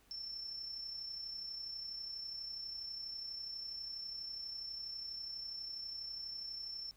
sine tone with amplitude modulation, 5380 Hz, E8, 34 cents sharp, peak -40 dBFS, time 0.11-6.91 s, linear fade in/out 0 ms, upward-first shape sine, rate 32.2 Hz, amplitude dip 45%, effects added 50 Hz sine -69 dBFS peak until 6.96 s + pink hiss -69 dBFS RMS until 6.96 s

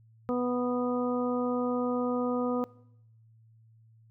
harmonic tone, 246.9 Hz, B3, in tune, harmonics 1 / 2 / 3 / 4 / 5, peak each -29 / -30 / -39 / -41 / -38 dBFS, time 0.29-2.64 s, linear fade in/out 0 ms, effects noise-tail reverb RT60 0.8 s tail -22 dB re dry + added 112 Hz sine -56 dBFS peak until 4.1 s

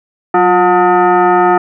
sine tone with frequency modulation, 185 Hz, F#3, in tune, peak -6 dBFS, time 0.34-1.58 s, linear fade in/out 5 ms, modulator 539 Hz, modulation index 2.1, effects none

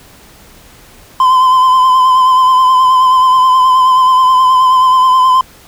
triangle tone with vibrato, 1027 Hz, C6, 33 cents flat, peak -3 dBFS, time 1.2-5.41 s, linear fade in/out 2 ms, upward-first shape sine, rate 9.4 Hz, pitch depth 32 cents each way, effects pink hiss -40 dBFS RMS until 5.67 s

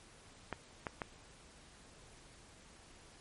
clicks, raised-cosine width 0.5 ms, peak -22 dBFS, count 3, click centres 0.527 / 0.868 / 1.018 s, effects pink hiss -59 dBFS RMS until 3.2 s + MP3 48 kbps

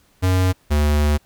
square tone pair in turn, 92.5 / 74.17 Hz, F#2 / D2, 0 / +18 cents, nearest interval major third, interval 382 cents, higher first, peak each -15 / -15 dBFS, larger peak neither, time 0.22-0.53 / 0.7-1.18 s, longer second, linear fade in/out 20 ms, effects pink hiss -58 dBFS RMS until 1.25 s

